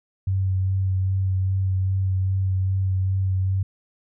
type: tone with vibrato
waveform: sine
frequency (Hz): 94.9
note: F#2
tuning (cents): +44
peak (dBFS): -19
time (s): 0.27-3.63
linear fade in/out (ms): 5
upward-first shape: sine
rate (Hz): 2.5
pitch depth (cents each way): 17
effects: none